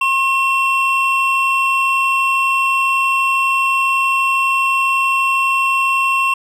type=tone pair together; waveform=triangle; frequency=1072 / 2713 Hz; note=C6 / E7; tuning=+42 / +49 cents; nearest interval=octave + major third; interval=1607 cents; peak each=-14 dBFS; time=0.01-6.34 s; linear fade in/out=5 ms; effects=none